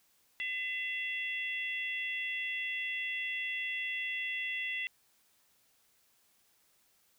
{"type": "harmonic tone", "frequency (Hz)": 675, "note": "E5", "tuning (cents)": 41, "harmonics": [3, 4, 5], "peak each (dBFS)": [-36, -37, -45], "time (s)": [0.4, 4.87], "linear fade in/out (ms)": 0, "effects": ["white hiss -70 dBFS RMS until 7.18 s"]}